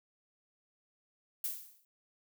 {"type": "noise with exponential decay", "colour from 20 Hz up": "violet", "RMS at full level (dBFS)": -33, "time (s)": [1.44, 1.85], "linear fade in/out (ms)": 2, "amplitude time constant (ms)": 88, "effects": []}